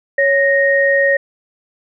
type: tone pair together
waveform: sine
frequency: 554.4 / 1863.5 Hz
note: C#5 / A#6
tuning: 0 / -1 cents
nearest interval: octave + major sixth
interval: 2099 cents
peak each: -13 dBFS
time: 0.18-1.17 s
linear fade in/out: 5 ms
effects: none